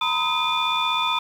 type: tone cluster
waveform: sine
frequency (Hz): 935 / 1011 / 1265 / 2432 / 3519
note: A#5 / B5 / D#6 / D#7 / A7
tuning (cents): +5 / +40 / +28 / -40 / 0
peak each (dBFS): -26 / -25 / -26 / -27 / -24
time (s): 0.01-1.19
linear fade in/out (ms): 5
effects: tanh soft clip ceiling -13 dBFS + 8-bit